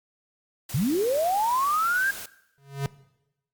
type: noise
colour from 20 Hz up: white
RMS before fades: -38 dBFS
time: 0.69-2.26 s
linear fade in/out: 5 ms
type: linear sweep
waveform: sine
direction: up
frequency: 111.3 to 1631 Hz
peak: -21 dBFS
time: 0.74-2.11 s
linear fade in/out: 5 ms
type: tone with exponential growth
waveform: square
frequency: 138.9 Hz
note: C#3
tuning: 4 cents sharp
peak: -23 dBFS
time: 2.58-2.86 s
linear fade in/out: 0 ms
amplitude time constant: 60 ms
effects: noise-tail reverb RT60 0.9 s tail -19 dB re dry + Opus 48 kbps